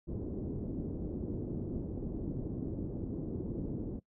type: low-pass noise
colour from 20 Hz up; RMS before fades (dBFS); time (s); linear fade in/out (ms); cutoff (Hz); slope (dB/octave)
white; -38; 0.07-4; 20; 350; 24
effects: noise-tail reverb RT60 0.1 s tail -21 dB re dry